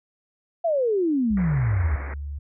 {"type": "exponential sweep", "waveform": "sine", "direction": "down", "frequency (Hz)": [698.5, 69.2], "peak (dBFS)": -19, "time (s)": [0.64, 1.96], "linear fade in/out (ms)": 10}
{"type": "tone with pitch glide", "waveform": "sine", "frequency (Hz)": [65.2, 71.93], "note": ["C2", "D2"], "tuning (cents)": [-5, -35], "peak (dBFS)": -29, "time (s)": [1.3, 2.39], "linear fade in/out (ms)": 10, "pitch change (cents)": 170, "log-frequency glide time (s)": [1.7, 2.24]}
{"type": "low-pass noise", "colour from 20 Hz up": "white", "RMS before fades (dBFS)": -38, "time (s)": [1.37, 2.14], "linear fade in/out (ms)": 2, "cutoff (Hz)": 2200, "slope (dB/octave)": 96}
{"effects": []}